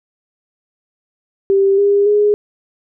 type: tone with pitch steps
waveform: sine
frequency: 392 / 403.5 / 415.3 Hz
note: G4 / G#4 / G#4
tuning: 0 / -50 / 0 cents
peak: -9 dBFS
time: 1.5-2.34 s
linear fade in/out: 0 ms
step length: 280 ms
effects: none